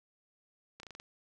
slowing click train, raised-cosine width 0.2 ms, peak -30 dBFS, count 6, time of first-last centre 0.8-0.999 s, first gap 32 ms, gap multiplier 1.11, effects none

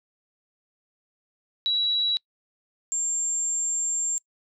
sine tone pair in turn, 3904 / 7370 Hz, B7 / A#8, -21 / -21 cents, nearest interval major seventh, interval 1100 cents, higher second, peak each -21 / -24 dBFS, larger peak first, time 1.66-2.17 / 2.92-4.18 s, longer second, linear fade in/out 0 ms, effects noise-tail reverb RT60 0.1 s tail -25 dB re dry

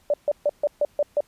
sine tone bursts, 586 Hz, D5, 4 cents flat, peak -17 dBFS, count 7, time 0.1-1.206 s, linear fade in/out 2 ms, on 38 ms, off 140 ms, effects pink hiss -60 dBFS RMS until 1.27 s + resampled to 32000 Hz

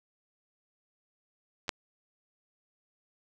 clicks, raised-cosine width 0.2 ms, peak -29 / -11 dBFS, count 2, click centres 1.681 / 1.692 s, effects none

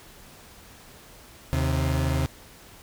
35% pulse tone pair together, 78.16 / 132.1 Hz, D#2 / C3, +8 / +17 cents, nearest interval major sixth, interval 909 cents, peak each -23 / -24 dBFS, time 1.53-2.26 s, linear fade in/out 0 ms, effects pink hiss -49 dBFS RMS until 2.82 s

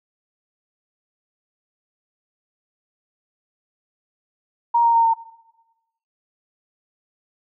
sine tone with pitch steps, 940 / 930.3 / 920.7 / 911.1 Hz, A#5 / A#5 / A#5 / A#5, +14 / -4 / -22 / -40 cents, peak -13 dBFS, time 4.74-5.14 s, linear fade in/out 10 ms, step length 100 ms, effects noise-tail reverb RT60 1.0 s tail -19 dB re dry

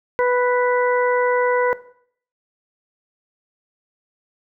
harmonic tone, 493.9 Hz, B4, in tune, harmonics 1 / 2 / 3 / 4, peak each -16 / -22 / -26 / -28 dBFS, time 0.19-1.73 s, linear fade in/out 0 ms, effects noise-tail reverb RT60 0.6 s tail -17 dB re dry

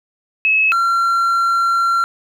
sine / triangle tone pair in turn, 2582 / 1367.8 Hz, E7 / F6, -37 / -36 cents, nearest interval major seventh, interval 1099 cents, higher first, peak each -11 dBFS, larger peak neither, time 0.45-0.72 / 0.72-2.04 s, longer second, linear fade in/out 0 ms, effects none

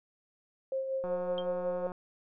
sine tone with tremolo, 532 Hz, C5, 29 cents sharp, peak -29 dBFS, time 0.72-1.87 s, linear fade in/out 2 ms, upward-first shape sine, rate 5.4 Hz, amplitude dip 45%
click train, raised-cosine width 1 ms, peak -28 dBFS, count 160, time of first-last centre 1.04-1.918 s, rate 181 Hz
sine tone with exponential decay, 3178 Hz, G7, 23 cents sharp, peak -34 dBFS, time 1.38-1.46 s, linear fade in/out 1 ms, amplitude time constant 17 ms
effects none

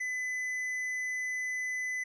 triangle tone with tanh clipping, 2008 Hz, B6, 28 cents sharp, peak -33 dBFS, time 0-2.04 s, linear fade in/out 10 ms, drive 11 dB, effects none

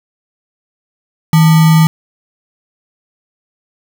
sine tone with sample-and-hold, 160 Hz, D#3, 49 cents sharp, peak -4 dBFS, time 1.33-1.87 s, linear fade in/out 2 ms, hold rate 1050 Hz, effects none

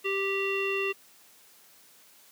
square tone with low-pass filter, 392 Hz, G4, in tune, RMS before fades -29 dBFS, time 0.04-0.93 s, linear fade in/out 20 ms, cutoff 2700 Hz, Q 6.6, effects white hiss -57 dBFS RMS until 2.31 s + high-pass 150 Hz 12 dB/octave

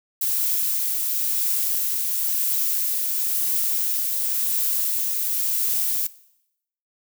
violet noise with tremolo, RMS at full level -22 dBFS, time 0.21-6.07 s, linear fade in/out 5 ms, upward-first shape triangle, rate 0.96 Hz, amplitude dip 25%, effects noise-tail reverb RT60 0.8 s tail -19 dB re dry

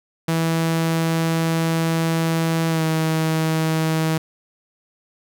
sawtooth tone with pitch glide, 163.7 to 159.68 Hz, E3 to D#3, -12 to +45 cents, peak -14 dBFS, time 0.28-4.18 s, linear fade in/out 5 ms, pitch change -43 cents, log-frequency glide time 2.69-2.83 s, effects none

